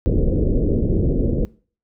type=low-pass noise; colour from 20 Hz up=pink; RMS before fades=-18 dBFS; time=0.06-1.45 s; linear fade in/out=0 ms; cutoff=510 Hz; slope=48 dB/octave; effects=noise-tail reverb RT60 0.4 s tail -22 dB re dry